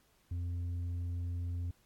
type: tone with tanh clipping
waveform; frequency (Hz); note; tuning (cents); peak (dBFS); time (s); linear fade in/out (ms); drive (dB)
sine; 87.31; F2; 0; -35; 0.31-1.71; 5; 4
effects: pink hiss -70 dBFS RMS until 1.85 s + AAC 64 kbps